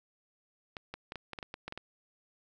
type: clicks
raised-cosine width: 0.3 ms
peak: -24 dBFS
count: 11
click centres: 0.768 / 0.94 / 1.121 / 1.157 / 1.333 / 1.388 / 1.428 / 1.541 / 1.68 / 1.724 / 1.776 s
effects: none